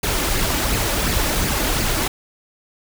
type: noise with flanger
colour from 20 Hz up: pink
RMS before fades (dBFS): -20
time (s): 0.03-2.08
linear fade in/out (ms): 5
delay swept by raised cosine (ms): 0.43 to 3.53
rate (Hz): 2.8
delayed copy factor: +0.5
effects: none